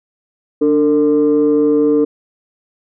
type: tone pair together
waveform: sine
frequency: 293.7 / 452.2 Hz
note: D4 / A4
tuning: 0 / +47 cents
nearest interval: perfect fifth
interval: 747 cents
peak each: -11 dBFS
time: 0.61-2.05 s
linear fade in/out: 10 ms
effects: tanh soft clip ceiling -5 dBFS